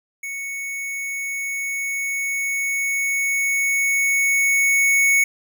square tone with level ramp, 2217 Hz, C#7, in tune, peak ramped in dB -28 to -14 dBFS, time 0.23-5.24 s, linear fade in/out 5 ms, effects none

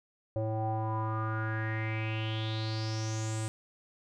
square tone with low-pass filter sweep, 110 Hz, A2, in tune, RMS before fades -33 dBFS, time 0.36-3.48 s, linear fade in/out 0 ms, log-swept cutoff 590 to 8500 Hz, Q 6.7, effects none

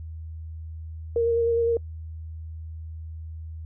sine tone with vibrato, 464.8 Hz, A#4, 5 cents flat, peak -19 dBFS, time 1.16-1.77 s, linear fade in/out 2 ms, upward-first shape square, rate 9.8 Hz, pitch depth 13 cents each way, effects noise-tail reverb RT60 0.1 s tail -26 dB re dry + added 80 Hz sine -34 dBFS peak until 3.65 s

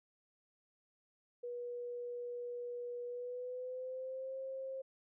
sine tone with pitch glide, 484.5 to 531.4 Hz, B4 to C5, -33 to +27 cents, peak -40 dBFS, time 1.43-4.82 s, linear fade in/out 10 ms, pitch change +160 cents, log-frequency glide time 3.05-4.37 s, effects none

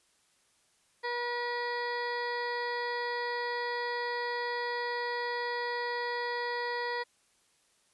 harmonic tone with a mistuned harmonic, 482.1 Hz, B4, 42 cents flat, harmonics 1 / 2 / 3 / 4 / 5 / 7 / 8 / 9 / 10, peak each -36 / -36 / -46 / -36 / -50 / -50 / -54 / -48 / -47 dBFS, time 1.03-7.04 s, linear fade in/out 20 ms, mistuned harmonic 9, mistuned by -20 cents, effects white hiss -69 dBFS RMS until 7.93 s + resampled to 24000 Hz

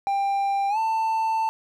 triangle tone with pitch glide, 793 to 890.1 Hz, G5 to A5, +20 to +20 cents, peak -19 dBFS, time 0.07-1.49 s, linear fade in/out 0 ms, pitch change +200 cents, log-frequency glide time 0.69-0.78 s, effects none

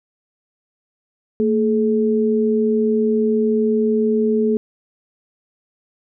sine tone pair together, 225.7 / 426.5 Hz, A3 / G#4, +44 / +46 cents, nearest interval major seventh, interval 1102 cents, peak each -17 dBFS, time 1.4-4.57 s, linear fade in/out 0 ms, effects none

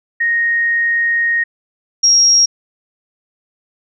sine tone pair in turn, 1864.7 / 5604 Hz, A#6 / F8, 0 / +5 cents, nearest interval octave + perfect fifth, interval 1905 cents, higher second, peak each -12 / -7 dBFS, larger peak second, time 0.2-1.44 / 2.03-2.46 s, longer first, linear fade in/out 10 ms, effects none

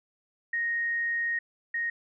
sine tone pair in turn, 1866 / 1866 Hz, A#6 / A#6, +1 / +1 cents, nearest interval unison, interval 0 cents, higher neither, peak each -26 / -27 dBFS, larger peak first, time 0.53-1.39 / 1.74-1.9 s, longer first, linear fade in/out 5 ms, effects none

